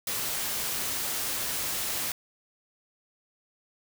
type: noise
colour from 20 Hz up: white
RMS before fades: -31 dBFS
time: 0.07-2.12 s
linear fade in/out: 2 ms
effects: none